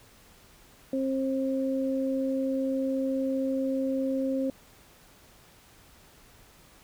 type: tone pair together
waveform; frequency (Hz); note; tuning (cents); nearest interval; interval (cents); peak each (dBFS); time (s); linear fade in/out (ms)
sine; 266.5 / 533; C4 / C5; +32 / +32; octave; 1200; -27 / -30; 0.93-4.5; 2
effects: pink hiss -56 dBFS RMS until 6.83 s